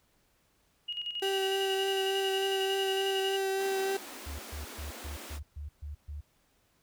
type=tone with tremolo; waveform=sine; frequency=2875 Hz; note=F7; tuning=50 cents sharp; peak=-32 dBFS; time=0.88-3.37 s; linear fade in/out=10 ms; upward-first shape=square; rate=11 Hz; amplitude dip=60%
type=tone with vibrato; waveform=35% pulse; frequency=387.2 Hz; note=G4; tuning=21 cents flat; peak=-27 dBFS; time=1.22-3.97 s; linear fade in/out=5 ms; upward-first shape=triangle; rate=3.4 Hz; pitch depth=13 cents each way
type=high-pass noise; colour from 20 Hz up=pink; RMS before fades=-45 dBFS; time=3.57-5.4 s; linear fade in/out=50 ms; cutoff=210 Hz; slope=96 dB/octave
type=tone bursts; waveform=sine; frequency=73.4 Hz; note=D2; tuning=in tune; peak=-37 dBFS; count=8; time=4.26-6.21 s; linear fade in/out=10 ms; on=130 ms; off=130 ms
effects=pink hiss -70 dBFS RMS until 6.82 s